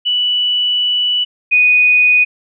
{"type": "tone pair in turn", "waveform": "sine", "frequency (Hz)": [2960, 2480], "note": ["F#7", "D#7"], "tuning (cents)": [0, -6], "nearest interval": "minor third", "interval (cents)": 306, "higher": "first", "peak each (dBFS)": [-12, -7], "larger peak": "second", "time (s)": [[0.05, 1.25], [1.51, 2.25]], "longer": "first", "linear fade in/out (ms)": 20, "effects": []}